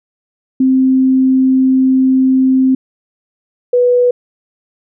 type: tone pair in turn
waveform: sine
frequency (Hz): 261.6 / 491.4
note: C4 / B4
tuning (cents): 0 / -9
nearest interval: major seventh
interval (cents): 1091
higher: second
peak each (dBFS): -7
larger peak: neither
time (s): 0.6-2.75 / 3.73-4.11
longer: first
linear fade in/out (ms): 5
effects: none